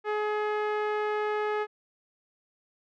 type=tone with low-pass filter; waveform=sawtooth; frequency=422.4 Hz; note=G#4; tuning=29 cents sharp; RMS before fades=-29 dBFS; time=0.04-1.67 s; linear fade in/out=50 ms; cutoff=1800 Hz; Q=1.2; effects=none